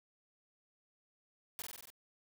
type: noise with echo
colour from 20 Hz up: white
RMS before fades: -43 dBFS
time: 1.59-1.62 s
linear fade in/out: 0 ms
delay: 47 ms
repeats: 6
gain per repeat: -2 dB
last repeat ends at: 1.902 s
effects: none